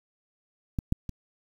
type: clicks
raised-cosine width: 5 ms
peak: -15 / -11 / -22 dBFS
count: 3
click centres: 0.788 / 0.924 / 1.093 s
effects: 8-bit